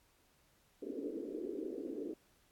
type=band-pass noise; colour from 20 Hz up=pink; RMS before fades=-42 dBFS; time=0.82-2.14 s; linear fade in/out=5 ms; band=270 to 460 Hz; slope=48 dB/octave; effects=pink hiss -71 dBFS RMS until 2.51 s + AAC 64 kbps